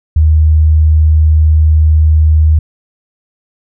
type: tone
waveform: sine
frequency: 77.78 Hz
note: D#2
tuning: in tune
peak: -4 dBFS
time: 0.16-2.59 s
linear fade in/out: 5 ms
effects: none